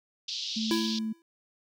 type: band-pass noise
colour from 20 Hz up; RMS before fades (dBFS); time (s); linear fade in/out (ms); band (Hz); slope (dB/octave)
pink; -35; 0.28-0.99; 5; 3100 to 5500; 48
type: tone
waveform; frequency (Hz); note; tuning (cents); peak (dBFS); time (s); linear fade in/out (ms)
sine; 220; A3; 0; -29; 0.56-1.13; 10
type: tone with exponential decay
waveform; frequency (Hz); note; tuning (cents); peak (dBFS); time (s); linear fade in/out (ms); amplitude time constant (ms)
square; 333.1; E4; +18; -24; 0.71-1.22; 1; 110
effects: none